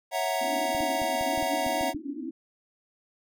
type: chord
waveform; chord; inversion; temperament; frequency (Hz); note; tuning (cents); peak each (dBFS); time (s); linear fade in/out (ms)
square; F# dominant seventh; second; equal; 554.4 / 659.3 / 740 / 932.3; C#5 / E5 / F#5 / A#5; 0 / 0 / 0 / 0; -35 / -31 / -31 / -34; 0.11-1.94; 50
type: band-pass noise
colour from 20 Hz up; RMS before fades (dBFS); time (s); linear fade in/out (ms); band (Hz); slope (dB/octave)
white; -36; 0.41-2.31; 5; 250 to 320; 96
type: clicks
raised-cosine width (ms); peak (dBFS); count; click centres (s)
5; -29; 9; 0.749 / 0.807 / 1.018 / 1.211 / 1.377 / 1.427 / 1.665 / 1.811 / 1.947
effects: none